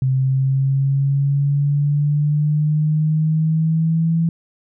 sine exponential sweep, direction up, 130.81 to 165.9 Hz, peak -14 dBFS, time 0.02-4.29 s, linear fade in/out 2 ms, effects none

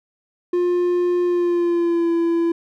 triangle tone with pitch glide, 354 to 336.6 Hz, F4 to E4, +23 to +36 cents, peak -14 dBFS, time 0.53-2.52 s, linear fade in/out 5 ms, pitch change -87 cents, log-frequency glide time 1.24-2.11 s, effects none

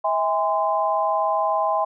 sine tone cluster, 645 / 815 / 1032 Hz, E5 / G#5 / C6, -38 / -33 / -24 cents, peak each -23 dBFS, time 0.04-1.85 s, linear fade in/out 10 ms, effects none

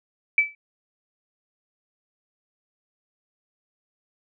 sine tone with exponential decay, 2310 Hz, D7, 29 cents flat, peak -11 dBFS, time 0.38-0.55 s, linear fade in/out 2 ms, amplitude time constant 35 ms, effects none

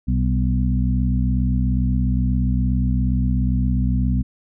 harmonic tone with a mistuned harmonic, 62.3 Hz, B1, 16 cents sharp, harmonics 1 / 2 / 3 / 4, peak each -19 / -22 / -24 / -25 dBFS, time 0.07-4.23 s, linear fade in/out 20 ms, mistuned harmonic 3, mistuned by +48 cents, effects none

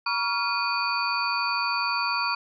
sine tone cluster, 955 / 1128 / 1388 / 2460 / 4552 Hz, A#5 / C#6 / F6 / D#7 / C#8, +42 / +30 / -11 / -20 / +45 cents, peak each -30 dBFS, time 0.06-2.35 s, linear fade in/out 5 ms, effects none

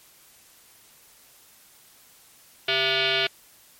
sine tone with frequency modulation, 392 Hz, G4, in tune, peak -20 dBFS, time 2.68-3.27 s, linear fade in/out 5 ms, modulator 531 Hz, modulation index 6.8, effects white hiss -54 dBFS RMS until 3.79 s + MP3 64 kbps

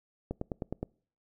click train, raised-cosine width 2 ms, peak -20 dBFS, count 6, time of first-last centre 0.31-0.83 s, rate 9.62 Hz, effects noise-tail reverb RT60 0.5 s tail -26 dB re dry

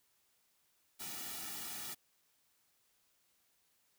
white noise with comb filter, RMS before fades -44 dBFS, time 0.99-1.95 s, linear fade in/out 20 ms, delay 1.9 ms, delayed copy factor -0.95, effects white hiss -75 dBFS RMS until 3.98 s

